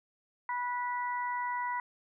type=harmonic tone; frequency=490 Hz; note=B4; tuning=14 cents flat; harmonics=2 / 3 / 4; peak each=-32 / -43 / -39 dBFS; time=0.49-1.8 s; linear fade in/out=2 ms; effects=none